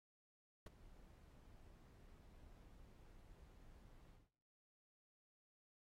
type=noise with ADSR envelope; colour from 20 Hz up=brown; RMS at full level=-45 dBFS; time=0.66-4.3 s; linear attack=5 ms; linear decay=18 ms; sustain=-18 dB; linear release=200 ms; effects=noise-tail reverb RT60 0.7 s tail -20 dB re dry + AAC 48 kbps